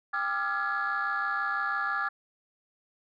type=tone cluster; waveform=sine; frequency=795 / 1192 / 1323 / 1389 / 1686 Hz; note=G5 / D6 / E6 / F6 / G#6; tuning=+24 / +25 / +6 / -10 / +26 cents; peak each=-36 / -32 / -37 / -31 / -31 dBFS; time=0.13-2.09 s; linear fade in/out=10 ms; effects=tanh soft clip ceiling -21 dBFS